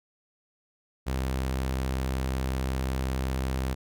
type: tone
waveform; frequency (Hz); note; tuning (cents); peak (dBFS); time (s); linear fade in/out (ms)
sawtooth; 65.41; C2; 0; -23; 1.06-3.75; 20
effects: none